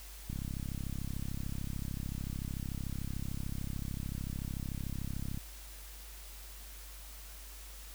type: click train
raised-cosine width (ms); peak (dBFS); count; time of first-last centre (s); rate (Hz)
5; -26; 171; 0.3-5.375; 33.5
effects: added 50 Hz sine -48 dBFS peak until 7.94 s + white hiss -52 dBFS RMS until 7.94 s